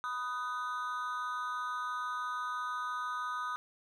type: tone with amplitude modulation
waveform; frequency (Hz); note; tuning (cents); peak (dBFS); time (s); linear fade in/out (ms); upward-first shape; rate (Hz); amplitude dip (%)
triangle; 1244.5; D#6; 0; -28; 0.04-3.56; 0; sine; 254; 100
effects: none